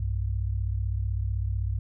sine tone pair together, 62.17 / 98 Hz, B1 / G2, +12 / 0 cents, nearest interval minor sixth, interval 788 cents, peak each -28 dBFS, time 0-1.79 s, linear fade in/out 5 ms, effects none

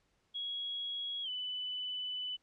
sine tone with pitch glide, 3322 to 2994 Hz, G#7 to F#7, 0 to +20 cents, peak -36 dBFS, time 0.34-2.37 s, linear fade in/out 20 ms, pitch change -180 cents, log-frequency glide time 1.23-1.29 s, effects pink hiss -75 dBFS RMS until 2.42 s + low-pass 7000 Hz 12 dB/octave

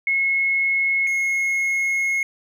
sine / triangle tone pair in turn, 2176 / 2166 Hz, C#7 / C#7, -33 / -41 cents, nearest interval unison, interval 8 cents, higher first, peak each -17 dBFS, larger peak neither, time 0.07-1.07 / 1.07-2.23 s, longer second, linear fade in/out 2 ms, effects none

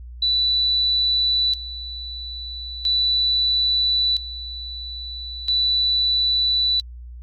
sine tone with tremolo, 3967 Hz, B7, 7 cents sharp, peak -16 dBFS, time 0.22-6.81 s, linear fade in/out 5 ms, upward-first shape square, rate 0.38 Hz, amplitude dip 80%, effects added 60 Hz sine -34 dBFS peak until 7.22 s + MP3 96 kbps

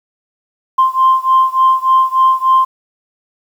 sine beating tone pair, 1046.5 / 1049.9 Hz, C6 / C6, 0 / +6 cents, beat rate 3.4 Hz, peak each -10 / -11 dBFS, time 0.78-2.65 s, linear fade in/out 10 ms, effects tanh soft clip ceiling -2 dBFS + 7-bit

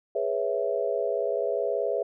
sine chord, C# minor seventh, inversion second, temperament equal, 415.3 / 493.9 / 554.4 / 659.3 Hz, G#4 / B4 / C#5 / E5, 0 / 0 / 0 / 0 cents, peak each -30 dBFS, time 0.15-2.03 s, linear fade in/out 5 ms, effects none

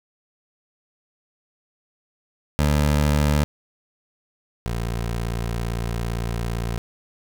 20% pulse tone pair in turn, 73.7 / 57.67 Hz, D2 / A#1, +7 / -18 cents, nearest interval major third, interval 425 cents, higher first, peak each -12 / -19 dBFS, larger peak first, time 2.59-3.44 / 4.66-6.78 s, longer second, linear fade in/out 0 ms, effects none

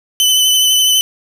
sawtooth tone with vibrato, 3020 Hz, F#7, 35 cents sharp, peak -6 dBFS, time 0.2-1.01 s, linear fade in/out 0 ms, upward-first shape sine, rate 12 Hz, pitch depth 24 cents each way, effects none

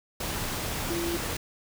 sine tone in noise, 340 Hz, F4, 46 cents flat, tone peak -29 dBFS, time 0.9-1.17 s, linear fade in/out 5 ms, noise pink, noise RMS -32 dBFS, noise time 0.2-1.37 s, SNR 0 dB, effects none

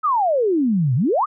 sine exponential two-way sweep, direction down then up, 1318.5 to 116.54 to 1318.5 Hz, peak -15 dBFS, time 0.03-1.26 s, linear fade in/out 20 ms, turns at 0.95 s, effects none

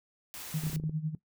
white noise, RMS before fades -43 dBFS, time 0.34-0.76 s, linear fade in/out 0 ms
sine tone with tremolo, 155.56 Hz, D#3, in tune, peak -27 dBFS, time 0.54-1.15 s, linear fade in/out 2 ms, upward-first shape sine, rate 10 Hz, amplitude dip 80%
clicks, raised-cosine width 3 ms, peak -29 dBFS, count 8, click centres 0.637 / 0.668 / 0.699 / 0.732 / 0.764 / 0.799 / 0.838 / 0.895 s
effects noise-tail reverb RT60 0.1 s tail -17 dB re dry

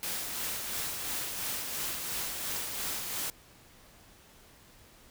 white noise with tremolo, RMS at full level -34 dBFS, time 0.03-3.3 s, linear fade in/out 0 ms, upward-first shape sine, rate 2.9 Hz, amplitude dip 35%, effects pink hiss -57 dBFS RMS until 5.1 s

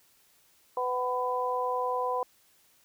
harmonic tone, 250.3 Hz, B3, 23 cents sharp, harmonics 2 / 3 / 4, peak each -31 / -34 / -30 dBFS, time 0.77-2.23 s, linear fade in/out 2 ms, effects white hiss -64 dBFS RMS until 2.84 s

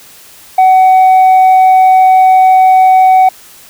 sine tone with tanh clipping, 751 Hz, F#5, 26 cents sharp, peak -3 dBFS, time 0.58-3.29 s, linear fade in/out 5 ms, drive 2 dB, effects white hiss -37 dBFS RMS until 3.69 s

